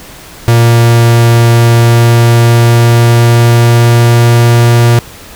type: tone with pitch glide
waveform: 45% pulse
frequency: 117.2 to 118.42 Hz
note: A#2 to A#2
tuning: +10 to +28 cents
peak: -3 dBFS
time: 0.48-4.99 s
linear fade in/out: 0 ms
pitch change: +18 cents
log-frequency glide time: 1.6-4.63 s
effects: pink hiss -31 dBFS RMS until 5.35 s